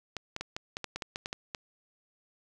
clicks, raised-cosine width 0.2 ms, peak -18 dBFS, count 12, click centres 0.167 / 0.364 / 0.41 / 0.565 / 0.769 / 0.843 / 0.96 / 1.022 / 1.159 / 1.259 / 1.329 / 1.548 s, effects none

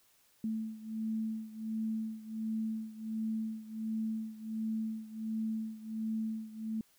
sine beating tone pair, 220 / 221.4 Hz, A3 / A3, 0 / +11 cents, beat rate 1.4 Hz, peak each -36 / -39 dBFS, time 0.44-6.81 s, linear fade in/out 2 ms, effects white hiss -68 dBFS RMS until 6.98 s

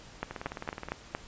two click trains, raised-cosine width 0.5 ms, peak -22 / -16 dBFS, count 12 / 5, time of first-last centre 0.31-0.886 / 0.23-1.15 s, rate 19.1 / 4.35 Hz, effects pink hiss -51 dBFS RMS until 1.27 s + resampled to 16000 Hz

